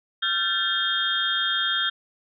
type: tone cluster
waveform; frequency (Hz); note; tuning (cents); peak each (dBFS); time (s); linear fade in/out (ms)
sine; 1371 / 1556 / 1749 / 3240 / 3623; F6 / G6 / A6 / G#7 / A7; -32 / -13 / -11 / -43 / +50; -29 / -29 / -32 / -25 / -28; 0.22-1.9; 10
effects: none